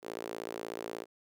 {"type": "tone with high-pass filter", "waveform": "sawtooth", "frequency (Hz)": 56.5, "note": "A1", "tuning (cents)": 47, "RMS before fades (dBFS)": -41, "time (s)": [0.02, 1.06], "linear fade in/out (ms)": 50, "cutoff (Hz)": 410, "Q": 2.5, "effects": []}